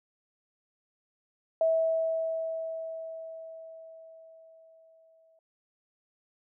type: tone with exponential decay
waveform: sine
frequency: 650 Hz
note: E5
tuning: 24 cents flat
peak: -21 dBFS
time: 1.61-5.39 s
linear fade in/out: 2 ms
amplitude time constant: 820 ms
effects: none